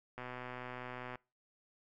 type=click train; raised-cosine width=0.5 ms; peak=-29 dBFS; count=123; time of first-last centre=0.18-1.156 s; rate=125 Hz; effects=noise-tail reverb RT60 0.3 s tail -25 dB re dry